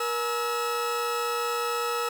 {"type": "tone cluster", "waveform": "40% pulse", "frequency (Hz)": [475.1, 845, 1299], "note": ["A#4", "G#5", "E6"], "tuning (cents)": [33, 30, -26], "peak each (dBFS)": [-29, -36, -28], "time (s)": [0, 2.09], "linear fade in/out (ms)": 5, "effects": []}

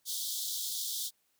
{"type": "high-pass noise", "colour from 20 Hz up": "pink", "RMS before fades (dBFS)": -36, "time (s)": [0.05, 1.11], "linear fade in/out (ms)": 50, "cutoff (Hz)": 3300, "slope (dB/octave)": 96, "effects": ["white hiss -74 dBFS RMS until 1.39 s"]}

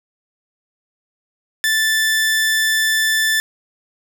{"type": "tone", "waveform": "sawtooth", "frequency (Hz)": 1760, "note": "A6", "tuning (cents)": 0, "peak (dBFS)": -11, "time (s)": [1.64, 3.4], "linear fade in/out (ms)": 0, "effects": []}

